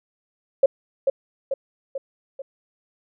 sine tone with echo, 542 Hz, C#5, 39 cents flat, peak -10 dBFS, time 0.63-0.66 s, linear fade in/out 5 ms, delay 440 ms, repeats 4, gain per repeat -5 dB, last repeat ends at 2.42 s, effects none

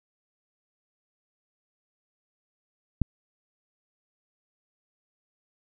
click, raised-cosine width 5 ms, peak -10 dBFS, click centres 3.017 s, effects none

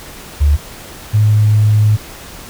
sine tone pair in turn, 72.9 / 106.43 Hz, D2 / G#2, -12 / +43 cents, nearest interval perfect fifth, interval 655 cents, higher second, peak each -7 dBFS, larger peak neither, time 0.4-0.57 / 1.13-1.97 s, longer second, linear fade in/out 20 ms, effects pink hiss -33 dBFS RMS until 2.49 s

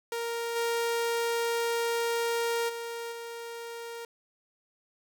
sawtooth tone with level steps, 466.2 Hz, A#4, in tune, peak -27 / -23 / -31 / -34 dBFS, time 0.12-4.05 s, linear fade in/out 2 ms, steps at 0.55 / 2.68 / 3.11 s, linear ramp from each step 20 ms, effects none

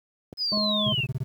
clicks, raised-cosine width 2 ms, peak -24 dBFS, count 3, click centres 0.328 / 0.52 / 0.574 s
sine linear sweep, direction down, 5110 to 2545 Hz, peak -24 dBFS, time 0.37-1.07 s, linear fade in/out 50 ms
harmonic tone, 210.5 Hz, G#3, 24 cents sharp, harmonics 1 / 3 / 5, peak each -27 / -30 / -34 dBFS, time 0.52-0.93 s, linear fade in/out 10 ms
triangle tone bursts, 130 Hz, C3, 11 cents flat, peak -22 dBFS, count 7, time 0.86-1.234 s, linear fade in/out 5 ms, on 32 ms, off 25 ms
effects high-pass 80 Hz 12 dB/octave + 9-bit

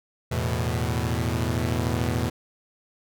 sawtooth chord, E suspended fourth, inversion none, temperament equal, 82.41 / 110 / 123.47 Hz, E2 / A2 / B2, 0 / 0 / 0 cents, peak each -24 dBFS, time 0.31-2.3 s, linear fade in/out 10 ms, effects none

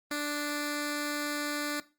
10% pulse tone with notch filter, 293.7 Hz, D4, in tune, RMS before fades -33 dBFS, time 0.11-1.8 s, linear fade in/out 2 ms, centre 800 Hz, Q 1.1, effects noise-tail reverb RT60 0.3 s tail -18 dB re dry + Opus 32 kbps

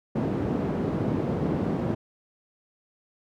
white band-pass noise, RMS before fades -27 dBFS, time 0.15-1.95 s, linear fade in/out 10 ms, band 110 to 310 Hz, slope 12 dB/octave, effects none

